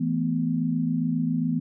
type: chord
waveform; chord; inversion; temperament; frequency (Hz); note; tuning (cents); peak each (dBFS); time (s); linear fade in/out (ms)
sine; E suspended fourth; none; just; 164.81 / 219.8 / 247.2; E3 / A3 / B3; 0 / -2 / +2; -26 / -30 / -25; 0-1.6; 10
effects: none